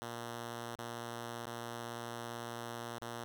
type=tone with dropouts; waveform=5% pulse; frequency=117.9 Hz; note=A#2; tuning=20 cents sharp; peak=-30 dBFS; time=0.02-3.24 s; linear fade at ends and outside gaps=0 ms; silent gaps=0.755-0.787 / 1.455-1.468 / 2.984-3.016 s; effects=none